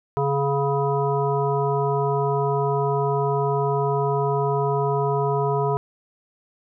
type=harmonic tone; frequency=140 Hz; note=C#3; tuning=18 cents sharp; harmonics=1 / 3 / 5 / 7 / 9; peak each=-24 / -23 / -28 / -26 / -33 dBFS; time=0.17-5.77 s; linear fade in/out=0 ms; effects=none